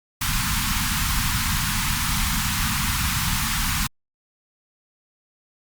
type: band-stop noise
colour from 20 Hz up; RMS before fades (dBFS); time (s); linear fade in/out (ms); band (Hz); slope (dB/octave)
pink; -23; 0.21-3.87; 5; 240 to 900; 48
effects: Opus 48 kbps